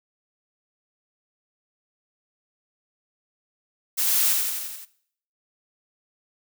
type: noise with echo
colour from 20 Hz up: blue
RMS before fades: -23 dBFS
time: 3.97-4.34 s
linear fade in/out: 20 ms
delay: 86 ms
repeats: 6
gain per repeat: -3 dB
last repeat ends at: 4.856 s
effects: noise-tail reverb RT60 0.6 s tail -18 dB re dry